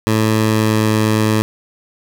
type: tone with pitch glide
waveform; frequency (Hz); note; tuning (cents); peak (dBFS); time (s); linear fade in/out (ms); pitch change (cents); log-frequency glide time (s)
15% pulse; 109.5 to 108.62; A2 to A2; -8 to -22; -6; 0.07-1.42; 0; -14; 0.39-0.9
effects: none